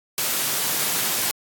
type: high-pass noise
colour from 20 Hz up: white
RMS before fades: -23 dBFS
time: 0.18-1.31 s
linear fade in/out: 0 ms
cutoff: 110 Hz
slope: 48 dB/octave
effects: AAC 64 kbps